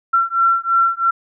sine beating tone pair, 1356 / 1359 Hz, E6 / F6, +49 / -48 cents, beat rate 3 Hz, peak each -16 dBFS, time 0.13-1.11 s, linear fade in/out 10 ms, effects none

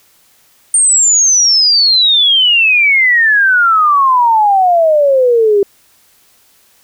sine exponential sweep, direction down, 8870 to 393.3 Hz, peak -6 dBFS, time 0.74-5.63 s, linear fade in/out 2 ms, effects white hiss -50 dBFS RMS until 6.83 s

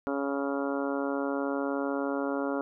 harmonic tone, 139.5 Hz, C#3, 11 cents sharp, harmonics 2 / 3 / 4 / 5 / 6 / 7 / 8 / 9 / 10, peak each -31 / -35 / -34 / -40 / -42 / -42 / -43 / -44 / -40 dBFS, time 0.07-2.61 s, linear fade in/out 0 ms, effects none

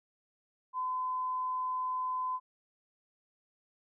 sine tone, 1018 Hz, C6, 48 cents flat, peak -31 dBFS, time 0.73-2.4 s, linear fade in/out 50 ms, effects none

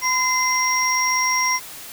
sine tone cluster, 1013 / 2069 / 5610 Hz, B5 / C7 / F8, +44 / -20 / +7 cents, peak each -21 dBFS, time 0.01-1.6 s, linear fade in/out 50 ms, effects tanh soft clip ceiling -8 dBFS + white hiss -37 dBFS RMS until 1.92 s

